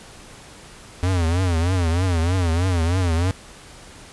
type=tone with vibrato; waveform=square; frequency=87.31 Hz; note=F2; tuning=in tune; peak=-18 dBFS; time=1.03-3.31 s; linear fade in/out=0 ms; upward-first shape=triangle; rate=3.2 Hz; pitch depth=160 cents each way; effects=pink hiss -43 dBFS RMS until 4.12 s + resampled to 24000 Hz